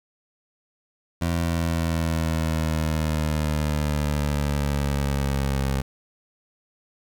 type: linear sweep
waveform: 20% pulse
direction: down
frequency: 84.9 to 67.1 Hz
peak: -17 dBFS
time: 1.21-5.82 s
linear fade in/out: 10 ms
effects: 9-bit